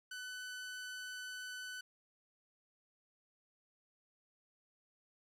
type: tone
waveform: sawtooth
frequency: 1501 Hz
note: F#6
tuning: 24 cents sharp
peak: -40 dBFS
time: 0.11-1.81 s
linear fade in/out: 5 ms
effects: low-pass 11000 Hz 12 dB/octave + 13-bit